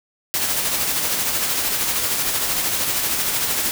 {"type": "noise with tremolo", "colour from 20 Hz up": "white", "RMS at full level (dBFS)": -20, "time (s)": [0.34, 3.71], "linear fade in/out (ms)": 0, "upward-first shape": "sine", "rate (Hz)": 13, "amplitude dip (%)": 35, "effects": []}